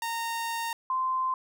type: tone pair in turn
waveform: sawtooth / sine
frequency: 922 / 1038.1 Hz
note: A#5 / C6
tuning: -19 / -14 cents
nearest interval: major second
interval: 205 cents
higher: second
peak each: -26 / -25 dBFS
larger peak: second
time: 0.02-0.73 / 0.9-1.34 s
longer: first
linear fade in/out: 2 ms
effects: none